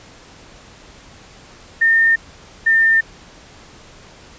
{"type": "tone pair in turn", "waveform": "sine", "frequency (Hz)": [1818, 1804.4], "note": ["A#6", "A6"], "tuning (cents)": [-44, 43], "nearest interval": "unison", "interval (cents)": 13, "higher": "first", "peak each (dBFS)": -10, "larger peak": "neither", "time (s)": [[1.81, 2.16], [2.66, 3.01]], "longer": "neither", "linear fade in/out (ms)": 10, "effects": ["pink hiss -43 dBFS RMS until 4.38 s", "resampled to 16000 Hz"]}